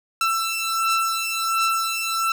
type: beating tone pair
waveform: sawtooth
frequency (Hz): 1334 / 1335.4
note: E6 / E6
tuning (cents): +20 / +22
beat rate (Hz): 1.4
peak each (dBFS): -19 / -21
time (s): 0.21-2.32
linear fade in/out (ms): 2
effects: 9-bit